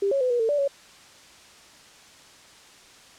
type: tone with pitch steps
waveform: sine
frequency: 397.3 / 551 / 505 / 482.4 / 449.5 / 582 / 558 Hz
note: G4 / C#5 / B4 / B4 / A4 / D5 / C#5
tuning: +23 / -11 / +39 / -41 / +37 / -16 / +11 cents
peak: -20 dBFS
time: 0.02-0.678 s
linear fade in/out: 5 ms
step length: 94 ms
effects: white hiss -50 dBFS RMS until 3.18 s + low-pass 7000 Hz 12 dB/octave